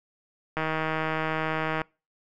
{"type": "click train", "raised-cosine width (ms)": 0.5, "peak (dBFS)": -13, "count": 198, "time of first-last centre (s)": [0.57, 1.817], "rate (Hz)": 158, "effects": ["noise-tail reverb RT60 0.3 s tail -25 dB re dry"]}